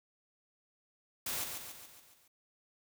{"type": "noise with echo", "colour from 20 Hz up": "white", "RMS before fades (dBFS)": -37, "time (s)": [1.26, 1.44], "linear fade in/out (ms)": 5, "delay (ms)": 140, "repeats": 6, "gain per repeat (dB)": -5, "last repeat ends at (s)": 2.28, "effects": []}